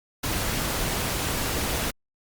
pink noise, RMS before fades -27 dBFS, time 0.23-1.91 s, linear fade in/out 10 ms, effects Opus 48 kbps

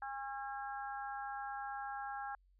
harmonic tone, 271.5 Hz, C#4, 36 cents flat, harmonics 3 / 4 / 5 / 6, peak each -42 / -51 / -48 / -48 dBFS, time 0.02-2.35 s, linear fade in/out 2 ms, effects added 46 Hz sine -66 dBFS peak until 2.59 s

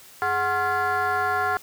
sine tone with frequency modulation, 1064 Hz, C6, 29 cents sharp, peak -19 dBFS, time 0.22-1.57 s, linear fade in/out 0 ms, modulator 324 Hz, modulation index 1.7, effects tanh soft clip ceiling -18 dBFS + white hiss -48 dBFS RMS until 1.62 s

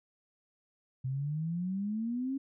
sine exponential sweep, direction up, 127.7 to 276.5 Hz, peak -31 dBFS, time 1.04-2.38 s, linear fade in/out 10 ms, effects none

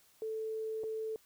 sine tone with dropouts, 440 Hz, A4, in tune, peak -35 dBFS, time 0.22-1.16 s, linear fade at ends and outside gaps 1 ms, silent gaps 0.835-0.839 s, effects white hiss -66 dBFS RMS until 1.25 s

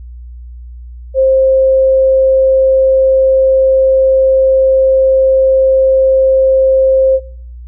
sine tone, 529 Hz, C5, 19 cents sharp, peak -6 dBFS, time 1.14-7.2 s, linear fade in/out 50 ms, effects noise-tail reverb RT60 0.5 s tail -20 dB re dry + added 60 Hz sine -27 dBFS peak until 7.67 s

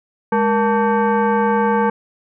sine tone with frequency modulation, 207.7 Hz, G#3, in tune, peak -13 dBFS, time 0.32-1.9 s, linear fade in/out 5 ms, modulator 678 Hz, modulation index 1.5, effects none

